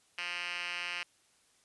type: tone with band-pass filter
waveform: 5% pulse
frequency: 175.6 Hz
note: F3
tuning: 10 cents sharp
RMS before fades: -38 dBFS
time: 0.18-1.03 s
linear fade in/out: 2 ms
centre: 2900 Hz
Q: 4.1
effects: white hiss -68 dBFS RMS until 1.64 s + resampled to 24000 Hz